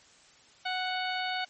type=harmonic tone; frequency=740 Hz; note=F#5; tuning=in tune; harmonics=1 / 2 / 3 / 4 / 5 / 6; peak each=-33 / -36 / -38 / -39 / -40 / -41 dBFS; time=0.65-1.45 s; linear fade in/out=10 ms; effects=white hiss -58 dBFS RMS until 1.49 s + MP3 32 kbps